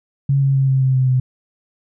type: tone with pitch steps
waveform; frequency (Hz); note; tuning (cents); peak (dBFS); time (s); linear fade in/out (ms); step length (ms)
sine; 138.4 / 136.65 / 134.93 / 133.22 / 131.54 / 129.88 / 128.24; C#3 / C#3 / C#3 / C3 / C3 / C3 / C3; -2 / -24 / -46 / +32 / +10 / -12 / -34; -12; 0.29-1.2; 5; 130
effects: none